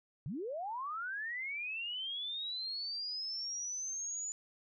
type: linear sweep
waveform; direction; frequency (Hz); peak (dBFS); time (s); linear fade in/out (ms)
sine; up; 115.7 to 6990; -37; 0.26-4.32; 0
effects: none

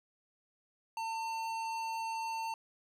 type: tone with tanh clipping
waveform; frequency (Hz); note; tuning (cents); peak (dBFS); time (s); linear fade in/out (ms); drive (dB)
sine; 901; A5; +41; -37; 0.97-2.54; 2; 17
effects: none

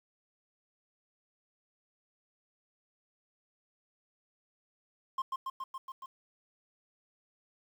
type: tone with echo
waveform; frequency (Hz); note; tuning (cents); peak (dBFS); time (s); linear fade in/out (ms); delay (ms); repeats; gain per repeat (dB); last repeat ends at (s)
triangle; 1060; C6; +22; -28; 5.18-5.22; 5; 140; 6; -2; 6.06
effects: 10-bit

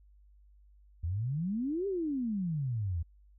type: exponential two-way sweep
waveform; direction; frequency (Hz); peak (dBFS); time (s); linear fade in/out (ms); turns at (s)
sine; up then down; 77.78 to 407.4 to 77.78; -30; 1.03-3.03; 10; 1.87
effects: added 50 Hz sine -57 dBFS peak until 3.38 s

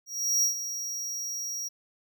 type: tone with ADSR envelope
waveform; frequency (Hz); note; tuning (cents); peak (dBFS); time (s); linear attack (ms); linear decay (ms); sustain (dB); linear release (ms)
square; 5680; F8; +28; -21; 0.06-1.69; 370; 110; -11; 17
effects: none

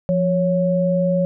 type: tone pair together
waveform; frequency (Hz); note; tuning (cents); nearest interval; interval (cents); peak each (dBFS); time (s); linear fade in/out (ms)
sine; 174.61 / 554.4; F3 / C#5; 0 / 0; octave + minor sixth; 2000; -18; 0.09-1.25; 0
effects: none

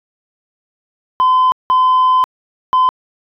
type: tone bursts at uneven times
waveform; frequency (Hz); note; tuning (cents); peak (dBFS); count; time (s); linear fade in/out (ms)
sine; 1022; C6; -41; -6; 3; 1.2-1.52 / 1.7-2.24 / 2.73-2.89; 0
effects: tanh soft clip ceiling -7 dBFS

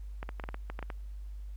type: clicks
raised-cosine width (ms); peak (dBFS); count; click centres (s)
0.5; -24; 10; 0.229 / 0.291 / 0.398 / 0.439 / 0.489 / 0.544 / 0.7 / 0.791 / 0.827 / 0.902
effects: added 50 Hz sine -39 dBFS peak until 1.56 s + pink hiss -69 dBFS RMS until 1.56 s

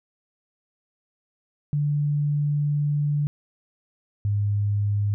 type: tone pair in turn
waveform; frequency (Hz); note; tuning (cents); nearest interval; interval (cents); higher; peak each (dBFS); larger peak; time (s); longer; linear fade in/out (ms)
sine; 146.5 / 102.51; D3 / G#2; -4 / -22; tritone; 618; first; -20; neither; 1.73-3.27 / 4.25-5.14; first; 0
effects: none

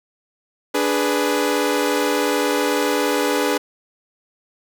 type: chord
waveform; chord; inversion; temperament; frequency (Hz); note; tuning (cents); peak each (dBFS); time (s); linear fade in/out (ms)
sawtooth; G# diminished; second; equal with one note detuned; 292.6 / 415.3 / 493.9; D4 / G#4 / B4; -6 / 0 / 0; -18; 0.74-3.58; 10
effects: none

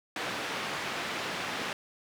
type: band-pass noise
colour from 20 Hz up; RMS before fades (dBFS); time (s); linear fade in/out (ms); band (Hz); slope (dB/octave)
white; -35; 0.16-1.73; 2; 150 to 2600; 12
effects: none

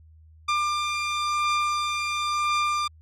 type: beating tone pair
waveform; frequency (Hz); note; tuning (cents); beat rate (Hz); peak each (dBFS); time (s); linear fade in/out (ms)
sawtooth; 1194 / 1194.96; D6 / D6; +28 / +30; 0.96; -20 / -28; 0.48-2.88; 10
effects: added 79 Hz sine -49 dBFS peak until 3.01 s + low-pass 6000 Hz 12 dB/octave

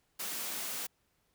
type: high-pass noise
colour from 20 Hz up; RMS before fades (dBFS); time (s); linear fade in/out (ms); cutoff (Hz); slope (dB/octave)
white; -38; 0.19-0.87; 10; 160; 24
effects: pink hiss -75 dBFS RMS until 1.34 s

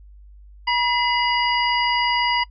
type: harmonic tone with a mistuned harmonic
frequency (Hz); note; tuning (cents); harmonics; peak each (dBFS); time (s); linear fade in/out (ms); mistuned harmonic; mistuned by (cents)
964; B5; -42; 1 / 2 / 3 / 5; -20 / -23 / -25 / -27; 0.67-2.44; 10; 2; +86
effects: noise-tail reverb RT60 0.1 s tail -23 dB re dry + added 50 Hz sine -42 dBFS peak until 2.5 s

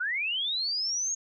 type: linear sweep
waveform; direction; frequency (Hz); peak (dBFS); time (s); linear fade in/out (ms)
sine; up; 1396.9 to 6645; -27; 0-1.15; 10
effects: none

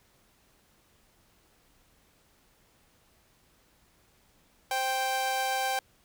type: tone pair together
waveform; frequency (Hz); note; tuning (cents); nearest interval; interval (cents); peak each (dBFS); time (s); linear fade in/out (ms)
sawtooth; 525.3 / 784; C5 / G5; +7 / 0; perfect fifth; 693; -32 / -24; 4.71-5.79; 2
effects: pink hiss -65 dBFS RMS until 6.04 s

